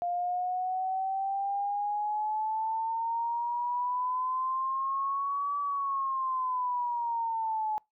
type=exponential two-way sweep; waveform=sine; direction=up then down; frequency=698.5 to 1150 to 852 Hz; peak=-28 dBFS; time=0.02-7.78 s; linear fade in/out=0 ms; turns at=5.59 s; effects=noise-tail reverb RT60 0.2 s tail -26 dB re dry